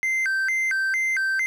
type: tone with vibrato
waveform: triangle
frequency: 1800 Hz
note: A6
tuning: 39 cents sharp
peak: -19 dBFS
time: 0.03-1.46 s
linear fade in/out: 0 ms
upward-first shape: square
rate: 2.2 Hz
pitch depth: 250 cents each way
effects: none